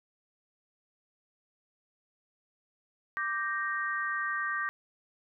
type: chord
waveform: sine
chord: G minor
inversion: second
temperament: equal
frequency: 1174.7 / 1568 / 1864.7 Hz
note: D6 / G6 / Bb6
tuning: 0 / 0 / 0 cents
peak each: -34 dBFS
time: 3.17-4.69 s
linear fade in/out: 0 ms
effects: none